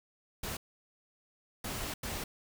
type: noise bursts at uneven times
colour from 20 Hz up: pink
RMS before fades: -38 dBFS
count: 3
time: 0.43-0.57 / 1.64-1.94 / 2.03-2.24 s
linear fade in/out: 5 ms
effects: none